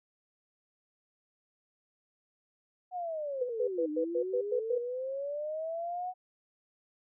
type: linear two-way sweep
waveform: sine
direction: down then up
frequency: 742 to 297.7 to 742 Hz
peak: -33 dBFS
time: 2.91-6.14 s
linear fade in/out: 50 ms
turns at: 3.9 s
type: tone bursts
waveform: sine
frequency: 493.9 Hz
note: B4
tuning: in tune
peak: -27 dBFS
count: 8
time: 3.41-4.782 s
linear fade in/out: 10 ms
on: 84 ms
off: 100 ms
effects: none